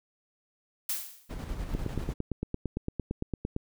blue noise with exponential decay, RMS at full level -28 dBFS, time 0.89-1.32 s, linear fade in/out 5 ms, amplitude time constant 93 ms
brown noise with tremolo, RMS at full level -34 dBFS, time 1.29-2.14 s, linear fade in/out 20 ms, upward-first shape square, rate 10 Hz, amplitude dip 35%
click train, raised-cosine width 3 ms, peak -18 dBFS, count 17, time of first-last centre 1.75-3.564 s, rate 8.82 Hz
effects none

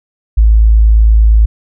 sine tone, 54.4 Hz, A1, 19 cents flat, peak -3 dBFS, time 0.37-1.46 s, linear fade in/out 10 ms, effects none

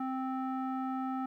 square tone with low-pass filter, 261.6 Hz, C4, in tune, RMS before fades -35 dBFS, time 0-1.26 s, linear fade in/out 5 ms, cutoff 1100 Hz, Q 6.5, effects 12-bit

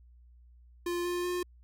square tone with pitch steps, 349.2 / 352.8 / 356.5 Hz, F4 / F4 / F4, 0 / +18 / +36 cents, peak -31 dBFS, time 0.86-1.43 s, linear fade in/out 5 ms, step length 190 ms, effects added 60 Hz sine -54 dBFS peak until 1.63 s

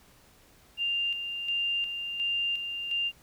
sine tone with tremolo, 2794 Hz, F7, in tune, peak -26 dBFS, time 0.77-3.12 s, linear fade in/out 50 ms, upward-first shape square, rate 1.4 Hz, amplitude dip 50%, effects pink hiss -59 dBFS RMS until 3.22 s

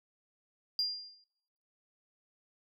sine tone with exponential decay, 4800 Hz, D8, 37 cents sharp, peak -25 dBFS, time 0.79-1.24 s, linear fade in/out 1 ms, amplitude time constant 97 ms, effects noise-tail reverb RT60 0.9 s tail -23 dB re dry + tanh soft clip ceiling -24 dBFS

